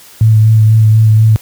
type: tone with vibrato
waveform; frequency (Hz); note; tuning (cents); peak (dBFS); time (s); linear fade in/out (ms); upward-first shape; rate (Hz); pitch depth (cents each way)
sine; 109.6; A2; -6; -3; 0.21-1.36; 0; sine; 4.1; 20
effects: white hiss -38 dBFS RMS until 1.41 s + high-pass 60 Hz 12 dB/octave